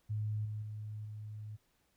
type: tone with level steps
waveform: sine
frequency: 106.6 Hz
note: G#2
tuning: 46 cents sharp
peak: -33 / -37 / -40 / -42 dBFS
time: 0.09-1.57 s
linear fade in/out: 20 ms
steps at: 0.45 / 0.62 / 1.05 s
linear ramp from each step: 5 ms
effects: pink hiss -75 dBFS RMS until 1.96 s